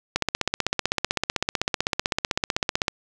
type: click train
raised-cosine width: 0.2 ms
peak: -4 dBFS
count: 44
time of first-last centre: 0.16-2.882 s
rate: 15.8 Hz
effects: none